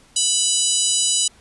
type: harmonic tone with a mistuned harmonic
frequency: 987.8 Hz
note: B5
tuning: in tune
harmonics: 3 / 4 / 5 / 6 / 7 / 8 / 9 / 10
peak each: -24 / -25 / -28 / -28 / -23 / -23 / -24 / -29 dBFS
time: 0.16-1.28 s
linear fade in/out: 5 ms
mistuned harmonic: 7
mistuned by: -15 cents
effects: pink hiss -52 dBFS RMS until 1.4 s + resampled to 24000 Hz